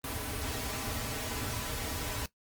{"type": "noise with comb filter", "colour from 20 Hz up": "pink", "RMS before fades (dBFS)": -36, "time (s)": [0.04, 2.26], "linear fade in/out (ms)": 2, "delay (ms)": 5.6, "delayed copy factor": -0.9, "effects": ["noise-tail reverb RT60 0.1 s tail -17 dB re dry", "Opus 32 kbps"]}